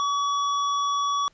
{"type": "tone with hard clipping", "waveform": "triangle", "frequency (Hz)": 1136, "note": "C#6", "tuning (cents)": 42, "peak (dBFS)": -24, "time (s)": [0, 1.28], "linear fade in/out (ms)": 0, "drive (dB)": 17, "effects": ["pink hiss -62 dBFS RMS until 1.33 s", "resampled to 16000 Hz"]}